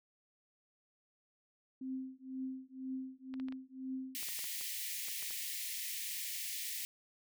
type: tone with tremolo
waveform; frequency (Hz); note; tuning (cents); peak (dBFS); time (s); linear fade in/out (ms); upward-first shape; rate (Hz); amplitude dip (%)
sine; 261.6; C4; 0; -36; 1.81-4.21; 5; triangle; 2; 100
type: clicks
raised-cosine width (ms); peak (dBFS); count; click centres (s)
0.3; -35; 12; 3.34 / 3.399 / 3.485 / 3.524 / 4.23 / 4.287 / 4.391 / 4.442 / 4.611 / 5.084 / 5.226 / 5.307
type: high-pass noise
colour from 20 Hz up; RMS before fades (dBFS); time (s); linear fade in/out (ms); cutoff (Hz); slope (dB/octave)
white; -41; 4.15-6.85; 0; 1800; 96
effects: none